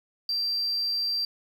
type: tone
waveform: sine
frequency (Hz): 4706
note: D8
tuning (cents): +3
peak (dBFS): -23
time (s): 0.29-1.25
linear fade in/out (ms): 2
effects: tanh soft clip ceiling -23 dBFS + 9-bit